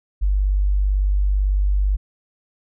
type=tone; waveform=sine; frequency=49 Hz; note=G1; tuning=in tune; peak=-15 dBFS; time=0.21-1.97 s; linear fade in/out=20 ms; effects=none